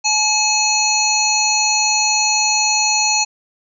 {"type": "harmonic tone with a mistuned harmonic", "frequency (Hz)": 854, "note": "G#5", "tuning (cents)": 48, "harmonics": [1, 3, 5, 7, 8], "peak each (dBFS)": [-20, -20, -20, -20, -20], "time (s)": [0.04, 3.25], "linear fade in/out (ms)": 20, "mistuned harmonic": 8, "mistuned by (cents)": -25, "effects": []}